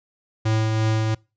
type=tone with tremolo; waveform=square; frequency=110 Hz; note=A2; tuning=in tune; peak=-18 dBFS; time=0.45-1.15 s; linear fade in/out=10 ms; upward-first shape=triangle; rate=2.9 Hz; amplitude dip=30%; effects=noise-tail reverb RT60 0.3 s tail -26 dB re dry + resampled to 16000 Hz